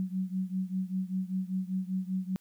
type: beating tone pair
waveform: sine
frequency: 185.3 / 190.4 Hz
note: F#3 / F#3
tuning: +3 / +50 cents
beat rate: 5.1 Hz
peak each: -32 / -34 dBFS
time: 0-2.36 s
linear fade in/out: 0 ms
effects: white hiss -69 dBFS RMS until 2.4 s